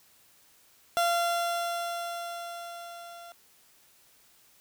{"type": "tone with level ramp", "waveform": "30% pulse", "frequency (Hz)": 688, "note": "F5", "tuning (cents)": -26, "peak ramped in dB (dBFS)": [-20, -42], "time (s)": [0.97, 3.32], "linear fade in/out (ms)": 0, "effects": ["white hiss -61 dBFS RMS until 4.6 s"]}